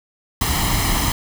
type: noise with comb filter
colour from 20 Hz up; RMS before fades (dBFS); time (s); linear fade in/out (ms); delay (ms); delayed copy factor
pink; -19; 0.41-1.12; 2; 0.98; +0.65
effects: none